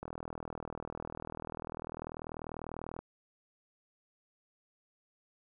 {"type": "click train", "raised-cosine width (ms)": 1, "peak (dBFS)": -26, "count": 120, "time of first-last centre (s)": [0.03, 2.99], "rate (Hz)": 40.2, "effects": []}